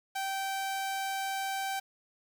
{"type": "tone", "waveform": "sawtooth", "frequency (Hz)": 777, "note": "G5", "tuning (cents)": -16, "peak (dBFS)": -28, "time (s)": [0.15, 1.8], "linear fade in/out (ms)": 10, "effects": ["9-bit"]}